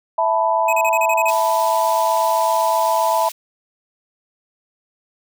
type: chord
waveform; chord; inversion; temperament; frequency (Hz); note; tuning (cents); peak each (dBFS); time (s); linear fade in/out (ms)
sine; E suspended fourth; none; equal; 659.3 / 880 / 987.8; E5 / A5 / B5; 0 / 0 / 0; -19; 0.18-3.29; 5
type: tone bursts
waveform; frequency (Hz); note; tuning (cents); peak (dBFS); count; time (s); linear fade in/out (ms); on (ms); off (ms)
square; 2538; D#7; +34; -20; 8; 0.68-1.304; 5; 50; 32
type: high-pass noise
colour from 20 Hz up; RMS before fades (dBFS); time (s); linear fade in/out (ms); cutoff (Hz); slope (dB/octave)
pink; -32; 1.28-3.32; 5; 3400; 12
effects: none